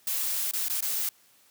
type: noise with dropouts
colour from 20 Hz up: blue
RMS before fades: -29 dBFS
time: 0.07-1.09 s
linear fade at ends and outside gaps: 2 ms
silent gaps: 0.512-0.535 / 0.684-0.698 / 0.807-0.824 s
effects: white hiss -61 dBFS RMS until 1.5 s + high-pass 80 Hz 12 dB/octave